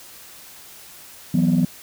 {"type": "chord", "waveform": "sine", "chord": "E suspended second", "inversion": "none", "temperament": "equal", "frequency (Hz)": [164.81, 185, 246.9], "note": ["E3", "F#3", "B3"], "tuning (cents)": [0, 0, 0], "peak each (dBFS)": -18, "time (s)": [1.34, 1.65], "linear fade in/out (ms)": 5, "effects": ["tanh soft clip ceiling -10 dBFS", "white hiss -43 dBFS RMS until 1.82 s"]}